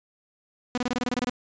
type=tone bursts; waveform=sawtooth; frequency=246.9 Hz; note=B3; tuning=in tune; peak=-20 dBFS; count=11; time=0.75-1.296 s; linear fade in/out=0 ms; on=26 ms; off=26 ms; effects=resampled to 16000 Hz